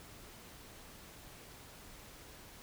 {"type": "silence", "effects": ["pink hiss -54 dBFS RMS until 2.62 s"]}